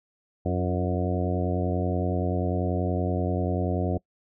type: harmonic tone with a mistuned harmonic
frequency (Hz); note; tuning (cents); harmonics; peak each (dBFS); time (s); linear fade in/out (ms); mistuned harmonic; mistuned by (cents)
90.4; F#2; -40; 1 / 2 / 3 / 4 / 5 / 6 / 7 / 8; -27 / -30 / -32 / -33 / -34 / -35 / -35 / -36; 0.45-3.98; 10; 4; -45
effects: noise-tail reverb RT60 0.1 s tail -24 dB re dry